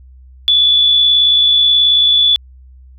sine tone with amplitude modulation, 3450 Hz, A7, 35 cents flat, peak -6 dBFS, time 0.48-2.36 s, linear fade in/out 0 ms, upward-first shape sine, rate 58.5 Hz, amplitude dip 30%, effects added 64 Hz sine -37 dBFS peak until 2.98 s

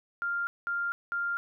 sine tone bursts, 1396.9 Hz, F6, in tune, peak -28 dBFS, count 3, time 0.22-1.37 s, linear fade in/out 0 ms, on 250 ms, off 200 ms, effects none

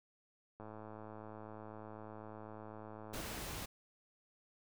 click train, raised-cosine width 1 ms, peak -36 dBFS, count 282, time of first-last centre 0.6-3.202 s, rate 108 Hz
pink noise, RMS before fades -44 dBFS, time 3.13-3.66 s, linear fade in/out 10 ms
effects none

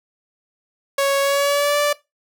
sawtooth tone with pitch glide, 554.4 to 584.3 Hz, C#5 to D5, 0 to -9 cents, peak -12 dBFS, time 0.98-1.93 s, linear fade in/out 5 ms, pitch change +91 cents, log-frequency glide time 1.21-1.78 s, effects noise-tail reverb RT60 0.2 s tail -19 dB re dry

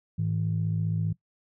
sine tone pair together, 105.92 / 161.1 Hz, G#2 / E3, +35 / -39 cents, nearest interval perfect fifth, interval 726 cents, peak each -27 dBFS, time 0.18-1.13 s, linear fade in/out 10 ms, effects noise-tail reverb RT60 0.1 s tail -19 dB re dry + tanh soft clip ceiling -17 dBFS

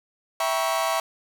40% pulse chord, E diminished seventh, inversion none, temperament equal with one note detuned, 659.3 / 784 / 955.2 / 1108.7 Hz, E5 / G5 / Bb5 / Db6, 0 / 0 / +42 / 0 cents, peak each -25 / -29 / -29 / -27 dBFS, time 0.4-1 s, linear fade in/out 2 ms, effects none

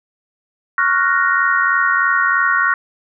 sine chord, Gb major seventh, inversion second, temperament equal, 1108.7 / 1396.9 / 1480 / 1864.7 Hz, Db6 / F6 / Gb6 / Bb6, 0 / 0 / 0 / 0 cents, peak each -18 dBFS, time 0.78-2.74 s, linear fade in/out 2 ms, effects none

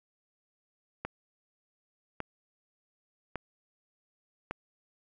click train, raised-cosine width 0.5 ms, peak -19 dBFS, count 4, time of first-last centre 1.05-4.51 s, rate 0.867 Hz, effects none

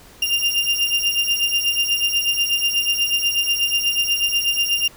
35% pulse beating tone pair, 2794 / 2802.2 Hz, F7 / F7, 0 / +5 cents, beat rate 8.2 Hz, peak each -19 / -19 dBFS, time 0.22-4.88 s, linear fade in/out 5 ms, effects pink hiss -46 dBFS RMS until 4.96 s

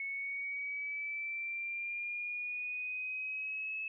sine linear sweep, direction up, 2201 to 2597 Hz, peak -36 dBFS, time 0-3.88 s, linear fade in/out 2 ms, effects none

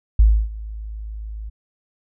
sine tone with ADSR envelope, 53.5 Hz, A1, 48 cents flat, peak -7 dBFS, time 0.19-1.5 s, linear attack 5 ms, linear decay 290 ms, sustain -21 dB, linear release 16 ms, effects none

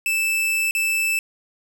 45% pulse tone with dropouts, 2637 Hz, E7, in tune, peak -19 dBFS, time 0.06-1.19 s, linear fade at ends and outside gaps 1 ms, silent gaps 0.71-0.75 s, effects none

